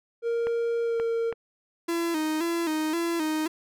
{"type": "tone with pitch glide", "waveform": "triangle", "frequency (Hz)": [466.2, 460], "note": ["A#4", "A#4"], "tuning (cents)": [0, -23], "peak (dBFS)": -22, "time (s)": [0.22, 1.34], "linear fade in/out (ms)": 50, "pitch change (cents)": -23, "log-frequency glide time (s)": [0.83, 1]}
{"type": "clicks", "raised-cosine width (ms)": 0.5, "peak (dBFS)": -20, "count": 3, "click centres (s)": [0.47, 0.999, 1.326]}
{"type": "tone with vibrato", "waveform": "45% pulse", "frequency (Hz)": 324, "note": "E4", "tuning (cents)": -30, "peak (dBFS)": -25, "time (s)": [1.88, 3.48], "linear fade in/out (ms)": 10, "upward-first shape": "square", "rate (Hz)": 1.9, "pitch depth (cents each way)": 72}
{"effects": []}